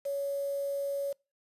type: tone with quantisation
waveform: sine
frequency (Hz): 560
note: C#5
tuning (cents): +18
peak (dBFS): -30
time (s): 0.05-1.13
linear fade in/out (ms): 10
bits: 8
effects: noise-tail reverb RT60 0.3 s tail -26 dB re dry + resampled to 32000 Hz